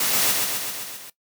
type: noise with echo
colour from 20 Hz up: white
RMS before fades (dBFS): -22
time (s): 0-0.32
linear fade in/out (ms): 5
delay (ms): 130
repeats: 6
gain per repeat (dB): -3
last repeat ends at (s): 1.1
effects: noise-tail reverb RT60 0.1 s tail -18 dB re dry + high-pass 150 Hz 12 dB/octave